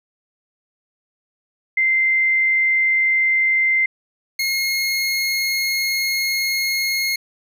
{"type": "tone pair in turn", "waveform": ["sine", "25% pulse"], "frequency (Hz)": [2083, 2154], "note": ["C7", "C7"], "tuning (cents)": [-8, 50], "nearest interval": "minor second", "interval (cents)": 58, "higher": "second", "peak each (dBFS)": [-14, -15], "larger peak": "first", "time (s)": [[1.77, 3.86], [4.39, 7.16]], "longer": "second", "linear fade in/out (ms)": 5, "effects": []}